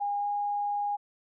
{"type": "tone with pitch glide", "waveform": "sine", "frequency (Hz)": [814, 819.2], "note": ["G#5", "G#5"], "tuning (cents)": [-35, -24], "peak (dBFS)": -27, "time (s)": [0, 0.97], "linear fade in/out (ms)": 20, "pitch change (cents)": 11, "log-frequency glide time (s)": [0.19, 0.26], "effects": []}